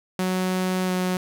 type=tone with pitch glide; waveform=sawtooth; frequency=185 to 183.19 Hz; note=F#3 to F#3; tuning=0 to -17 cents; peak=-18 dBFS; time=0.19-1.17 s; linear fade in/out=2 ms; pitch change=-17 cents; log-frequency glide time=0.86-0.91 s; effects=9-bit